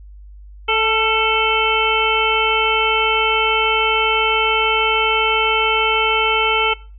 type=harmonic tone with a mistuned harmonic; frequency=440 Hz; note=A4; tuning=in tune; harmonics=1 / 2 / 3 / 5 / 6 / 7; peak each=-21 / -21 / -21 / -21 / -21 / -21 dBFS; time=0.68-6.74 s; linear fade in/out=10 ms; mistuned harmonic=3; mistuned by=+35 cents; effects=noise-tail reverb RT60 0.4 s tail -22 dB re dry + added 50 Hz sine -36 dBFS peak until 6.98 s